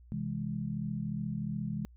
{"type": "chord", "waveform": "sine", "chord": "C augmented", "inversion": "none", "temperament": "equal", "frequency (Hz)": [130.81, 164.81, 207.7], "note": ["C3", "E3", "G#3"], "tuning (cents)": [0, 0, 0], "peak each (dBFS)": [-38, -37, -36], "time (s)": [0.12, 1.85], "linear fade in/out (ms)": 0, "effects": ["added 60 Hz sine -53 dBFS peak until 1.96 s"]}